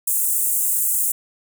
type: high-pass noise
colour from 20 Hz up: pink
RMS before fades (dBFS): -20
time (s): 0.07-1.12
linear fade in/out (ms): 5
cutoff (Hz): 7700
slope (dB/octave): 48
effects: none